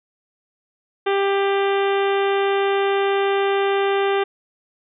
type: harmonic tone with a mistuned harmonic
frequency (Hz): 395.4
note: G4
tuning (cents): +15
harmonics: 1 / 2 / 3 / 4 / 5 / 6 / 7 / 8 / 9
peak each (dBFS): -18 / -24 / -28 / -30 / -32 / -34 / -35 / -36 / -37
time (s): 1.06-4.24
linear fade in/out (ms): 10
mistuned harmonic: 8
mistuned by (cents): -28
effects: none